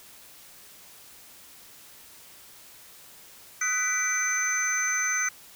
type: tone cluster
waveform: sine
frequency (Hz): 1261 / 1498 / 1979 / 2329 / 6140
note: D#6 / F#6 / B6 / D7 / G8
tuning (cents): +23 / +21 / +3 / -15 / -37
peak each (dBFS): -35 / -31 / -30 / -34 / -27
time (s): 3.61-5.29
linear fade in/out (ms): 5
effects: white hiss -50 dBFS RMS until 5.55 s